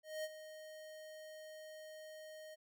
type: tone with ADSR envelope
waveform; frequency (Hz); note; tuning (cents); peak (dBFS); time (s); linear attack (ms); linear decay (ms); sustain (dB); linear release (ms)
square; 622.3; D#5; 0; -39; 0.03-2.56; 210; 40; -12; 26
effects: none